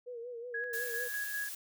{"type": "tone with vibrato", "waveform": "sine", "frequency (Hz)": 478.1, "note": "A#4", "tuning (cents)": 44, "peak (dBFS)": -40, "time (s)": [0.06, 1.09], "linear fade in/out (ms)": 20, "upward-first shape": "sine", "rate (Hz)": 5.4, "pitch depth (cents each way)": 67}
{"type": "tone with tremolo", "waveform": "sine", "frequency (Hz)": 1664, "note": "G#6", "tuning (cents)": 3, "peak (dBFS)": -34, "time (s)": [0.54, 1.49], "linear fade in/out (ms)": 5, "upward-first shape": "square", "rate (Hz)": 5, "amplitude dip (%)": 40}
{"type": "noise", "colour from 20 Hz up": "blue", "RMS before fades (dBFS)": -42, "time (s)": [0.73, 1.55], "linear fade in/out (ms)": 5}
{"effects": []}